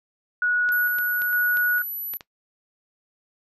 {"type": "tone with tremolo", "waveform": "sine", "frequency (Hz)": 1461, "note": "F#6", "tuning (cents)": -22, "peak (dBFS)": -19, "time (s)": [0.42, 1.82], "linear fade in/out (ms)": 2, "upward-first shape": "square", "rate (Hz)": 1.1, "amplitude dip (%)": 30}
{"type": "clicks", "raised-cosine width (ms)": 0.2, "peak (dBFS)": -21, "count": 6, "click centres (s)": [0.69, 0.986, 1.219, 1.571, 2.137, 2.208]}
{"type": "tone", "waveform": "sine", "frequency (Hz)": 11840, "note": "F#9", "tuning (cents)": 0, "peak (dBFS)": -28, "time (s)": [0.72, 2.17], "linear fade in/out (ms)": 0}
{"effects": ["noise-tail reverb RT60 0.1 s tail -19 dB re dry"]}